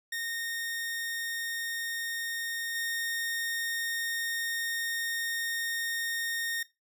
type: tone with level steps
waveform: sawtooth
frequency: 1845 Hz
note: A#6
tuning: 18 cents flat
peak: -29 / -27 dBFS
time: 0.12-6.63 s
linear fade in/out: 5 ms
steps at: 2.75 s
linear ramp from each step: 5 ms
effects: noise-tail reverb RT60 0.2 s tail -17 dB re dry